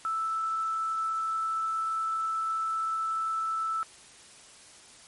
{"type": "tone", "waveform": "sine", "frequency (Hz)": 1318.5, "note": "E6", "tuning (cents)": 0, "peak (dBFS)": -27, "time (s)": [0.05, 3.83], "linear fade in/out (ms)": 0, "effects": ["white hiss -52 dBFS RMS until 5.07 s", "MP3 48 kbps"]}